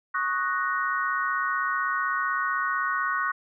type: chord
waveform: sine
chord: D# minor seventh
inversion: third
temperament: equal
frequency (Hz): 1108.7 / 1244.5 / 1480 / 1864.7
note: C#6 / D#6 / F#6 / A#6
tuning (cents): 0 / 0 / 0 / 0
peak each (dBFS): -28 / -32 / -28 / -32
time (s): 0.14-3.32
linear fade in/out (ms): 10
effects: none